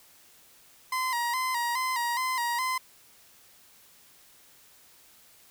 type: tone with vibrato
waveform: 30% pulse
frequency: 987.8 Hz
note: B5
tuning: in tune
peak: -24 dBFS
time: 0.92-2.78 s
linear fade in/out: 5 ms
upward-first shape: square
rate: 2.4 Hz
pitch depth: 70 cents each way
effects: white hiss -57 dBFS RMS until 5.5 s